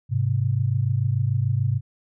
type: tone pair together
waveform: sine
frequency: 103.83 / 130.67 Hz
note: G#2 / C3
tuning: 0 / -2 cents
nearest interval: major third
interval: 398 cents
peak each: -22 dBFS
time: 0.09-1.81 s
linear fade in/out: 50 ms
effects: none